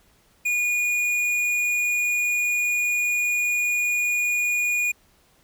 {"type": "tone with tanh clipping", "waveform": "sine", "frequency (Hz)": 2445, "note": "D#7", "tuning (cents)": -31, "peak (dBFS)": -22, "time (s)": [0.45, 4.92], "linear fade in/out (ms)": 10, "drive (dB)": 12, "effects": ["pink hiss -60 dBFS RMS until 5.43 s"]}